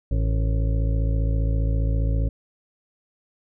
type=harmonic tone with a mistuned harmonic; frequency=55 Hz; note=A1; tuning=in tune; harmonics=1 / 2 / 3 / 5 / 6 / 7 / 8 / 9 / 10; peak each=-20 / -25 / -34 / -35 / -47 / -48 / -41 / -46 / -39 dBFS; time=0.11-2.29 s; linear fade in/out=5 ms; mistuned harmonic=8; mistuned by=+55 cents; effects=none